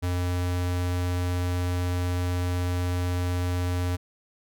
square tone, 89.2 Hz, F2, 37 cents sharp, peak -25 dBFS, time 0.02-3.97 s, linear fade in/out 20 ms, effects none

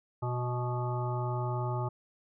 harmonic tone with a mistuned harmonic, 122.9 Hz, B2, 8 cents flat, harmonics 1 / 3 / 5 / 7 / 9 / 10, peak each -31 / -39 / -41 / -38 / -44 / -43 dBFS, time 0.22-1.89 s, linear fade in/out 10 ms, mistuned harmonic 5, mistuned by +20 cents, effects none

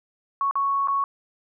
sine tone with dropouts, 1108.7 Hz, C#6, in tune, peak -20 dBFS, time 0.41-1.04 s, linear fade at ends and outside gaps 1 ms, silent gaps 0.511-0.555 / 0.874-0.883 s, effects none

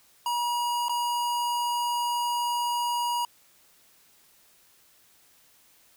square tone with dropouts, 959 Hz, A#5, 49 cents sharp, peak -26 dBFS, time 0.26-3.25 s, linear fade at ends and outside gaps 2 ms, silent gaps 0.884-0.894 s, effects white hiss -60 dBFS RMS until 5.96 s

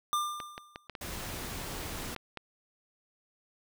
square tone with exponential decay, 1196 Hz, D6, 31 cents sharp, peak -26 dBFS, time 0.13-0.87 s, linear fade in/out 0 ms, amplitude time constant 160 ms
clicks, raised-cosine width 0.3 ms, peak -23 dBFS, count 7, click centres 0.402 / 0.579 / 0.759 / 0.897 / 0.952 / 2.163 / 2.373 s
pink noise, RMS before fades -39 dBFS, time 1.01-2.15 s, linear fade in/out 5 ms
effects none

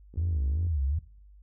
click train, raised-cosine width 3 ms, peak -35 dBFS, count 29, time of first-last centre 0.14-0.667 s, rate 53.1 Hz
sine tone with vibrato, 76.2 Hz, D#2, 36 cents flat, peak -25 dBFS, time 0.17-0.99 s, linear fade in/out 5 ms, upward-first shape sine, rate 2.6 Hz, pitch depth 230 cents each way
effects noise-tail reverb RT60 0.5 s tail -18 dB re dry + added 50 Hz sine -50 dBFS peak until 1.42 s

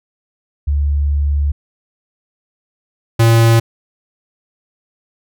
sine / square tone pair in turn, 72 / 114.69 Hz, D2 / A#2, -34 / -28 cents, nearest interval minor sixth, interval 806 cents, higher second, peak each -12 / -8 dBFS, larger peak second, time 0.67-1.52 / 3.19-3.6 s, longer first, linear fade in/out 10 ms, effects none

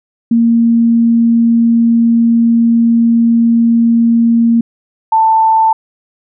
sine tone pair in turn, 231.8 / 887.6 Hz, A#3 / A5, -10 / +15 cents, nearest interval octave + major seventh, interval 2325 cents, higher second, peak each -6 dBFS, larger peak neither, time 0.31-4.61 / 5.12-5.73 s, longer first, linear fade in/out 5 ms, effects none

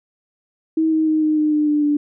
sine tone with pitch steps, 319.5 / 315.6 / 311.8 / 308.1 / 304.4 / 300.7 / 297.1 / 293.5 Hz, D#4 / D#4 / D#4 / D#4 / D#4 / D4 / D4 / D4, +46 / +25 / +4 / -17 / -38 / +41 / +20 / -1 cents, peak -14 dBFS, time 0.77-1.97 s, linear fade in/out 5 ms, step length 150 ms, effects none

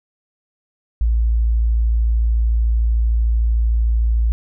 sine tone, 56.7 Hz, A#1, 47 cents flat, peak -13 dBFS, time 1.01-4.32 s, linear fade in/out 0 ms, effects none

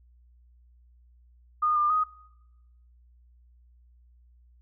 sine tone with pitch steps, 1225 / 1200 / 1249 Hz, D#6 / D6 / D#6, -27 / +37 / +6 cents, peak -21 dBFS, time 1.62-2.04 s, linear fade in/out 10 ms, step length 140 ms, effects noise-tail reverb RT60 1.0 s tail -26 dB re dry + added 60 Hz sine -55 dBFS peak until 4.61 s

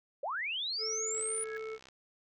sine linear sweep, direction up, 495.3 to 9810 Hz, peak -33 dBFS, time 0.23-1.44 s, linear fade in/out 5 ms
harmonic tone, 440 Hz, A4, in tune, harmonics 1 / 3 / 5, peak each -38 / -49 / -49 dBFS, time 0.78-1.79 s, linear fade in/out 50 ms
click train, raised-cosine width 0.2 ms, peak -36 dBFS, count 49, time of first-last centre 1.15-1.886 s, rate 65.2 Hz
sine tone with exponential growth, 1661.2 Hz, G#6, in tune, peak -38 dBFS, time 1.28-1.57 s, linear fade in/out 0 ms, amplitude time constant 61 ms
effects none

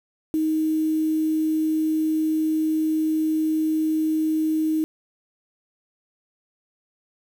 sine tone with quantisation, 313.8 Hz, D#4, 15 cents sharp, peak -19 dBFS, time 0.34-4.84 s, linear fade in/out 0 ms, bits 7, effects none

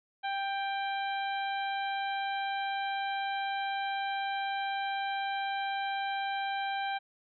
harmonic tone, 788 Hz, G5, 9 cents sharp, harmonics 1 / 2 / 3 / 4 / 5, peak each -32 / -38 / -42 / -44 / -46 dBFS, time 0.23-6.99 s, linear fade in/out 20 ms, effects none

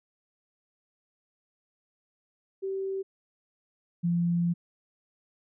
sine tone pair in turn, 386.3 / 172.08 Hz, G4 / F3, -25 / -25 cents, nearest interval octave + major second, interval 1400 cents, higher first, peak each -29 / -23 dBFS, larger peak second, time 2.62-3.03 / 4.03-4.54 s, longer second, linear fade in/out 20 ms, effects none

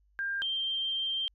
sine tone pair in turn, 1598 / 3157 Hz, G6 / G7, +33 / +12 cents, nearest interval octave, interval 1179 cents, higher second, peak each -30 / -29 dBFS, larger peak second, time 0.19-0.42 / 0.42-1.28 s, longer second, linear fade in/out 0 ms, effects added 50 Hz sine -64 dBFS peak until 1.34 s

